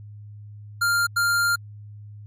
square tone bursts at uneven times, 1396.9 Hz, F6, in tune, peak -19 dBFS, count 2, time 0.81-1.07 / 1.16-1.56 s, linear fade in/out 10 ms, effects added 104 Hz sine -38 dBFS peak until 2.26 s + MP3 64 kbps

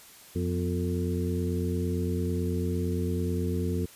harmonic tone with a mistuned harmonic, 89 Hz, F2, 33 cents sharp, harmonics 1 / 2 / 3 / 4 / 5, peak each -29 / -32 / -34 / -35 / -36 dBFS, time 0.35-3.86 s, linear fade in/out 10 ms, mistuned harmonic 3, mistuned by -74 cents, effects white hiss -51 dBFS RMS until 3.95 s + resampled to 32000 Hz

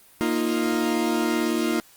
40% pulse chord, Bb suspended fourth, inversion none, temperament equal, 233.1 / 311.1 / 349.2 Hz, Bb3 / Eb4 / F4, 0 / 0 / 0 cents, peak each -25 dBFS, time 0.21-1.8 s, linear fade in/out 0 ms, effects white hiss -53 dBFS RMS until 1.96 s + Opus 32 kbps

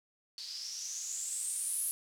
violet noise with low-pass filter sweep, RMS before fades -38 dBFS, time 0.38-1.91 s, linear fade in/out 0 ms, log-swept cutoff 4500 to 11000 Hz, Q 7.5, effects none

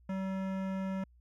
sine tone with hard clipping, 191 Hz, G3, 45 cents flat, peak -35 dBFS, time 0.09-1.04 s, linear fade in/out 5 ms, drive 17 dB, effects added 60 Hz sine -59 dBFS peak until 1.2 s

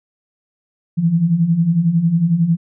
sine beating tone pair, 159.7 / 170.7 Hz, D#3 / F3, +45 / -39 cents, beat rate 11 Hz, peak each -19 / -13 dBFS, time 0.97-2.57 s, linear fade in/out 20 ms, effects none

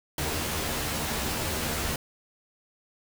pink noise with comb filter, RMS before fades -30 dBFS, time 0.18-1.96 s, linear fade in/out 2 ms, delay 13 ms, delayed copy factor +0.8, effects none

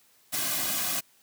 white noise with comb filter, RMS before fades -29 dBFS, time 0.32-1.01 s, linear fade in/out 20 ms, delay 2.2 ms, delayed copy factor -0.75, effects white hiss -62 dBFS RMS until 1.22 s + high-pass 80 Hz 12 dB/octave

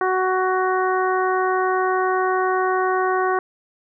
harmonic tone, 372.5 Hz, F#4, 12 cents sharp, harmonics 1 / 2 / 3 / 4 / 5, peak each -21 / -23 / -23 / -27 / -31 dBFS, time 0.01-3.39 s, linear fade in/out 2 ms, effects none

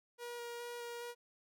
sawtooth tone with vibrato, 476.8 Hz, A#4, 39 cents sharp, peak -39 dBFS, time 0.18-1.15 s, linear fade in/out 50 ms, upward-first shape square, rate 2.4 Hz, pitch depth 9 cents each way, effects none

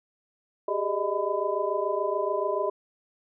sine tone cluster, 387.6 / 414.5 / 605 / 632 / 1004 Hz, G4 / G#4 / D#5 / D#5 / B5, -20 / -3 / -49 / +27 / +28 cents, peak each -31 dBFS, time 0.68-2.7 s, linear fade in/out 5 ms, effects none

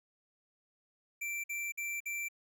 square tone bursts, 2346 Hz, D7, 2 cents flat, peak -36 dBFS, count 4, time 1.21-2.286 s, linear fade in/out 10 ms, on 230 ms, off 52 ms, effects none

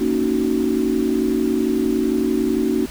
sine chord, D# minor seventh, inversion second, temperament just, 233.3 / 280 / 311.1 / 373.4 Hz, A#3 / C#4 / D#4 / F#4, +2 / +18 / 0 / +16 cents, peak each -22 dBFS, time 0-2.86 s, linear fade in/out 10 ms, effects added 50 Hz sine -41 dBFS peak until 2.9 s + pink hiss -37 dBFS RMS until 2.9 s

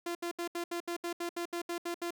sawtooth tone bursts, 344.2 Hz, F4, 25 cents flat, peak -30 dBFS, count 13, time 0.06-2.107 s, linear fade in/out 5 ms, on 91 ms, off 72 ms, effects none

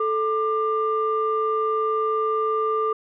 sine tone pair together, 437.6 / 1191.4 Hz, A4 / D6, -9 / +24 cents, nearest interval octave + perfect fourth, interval 1733 cents, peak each -22 dBFS, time 0-2.93 s, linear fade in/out 5 ms, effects tanh soft clip ceiling -13 dBFS

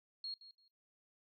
sine tone with echo, 4275 Hz, C8, 36 cents sharp, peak -40 dBFS, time 0.24-0.34 s, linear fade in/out 2 ms, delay 170 ms, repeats 2, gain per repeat -14 dB, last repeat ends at 0.68 s, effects noise-tail reverb RT60 0.2 s tail -26 dB re dry + MP3 64 kbps

